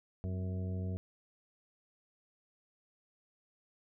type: harmonic tone with a mistuned harmonic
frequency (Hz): 93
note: F#2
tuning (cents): +9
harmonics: 1 / 2 / 3 / 4 / 5 / 6 / 7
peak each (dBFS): -35 / -41 / -51 / -51 / -51 / -63 / -53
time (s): 0.24-0.97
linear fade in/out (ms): 0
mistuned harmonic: 3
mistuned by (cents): -87
effects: none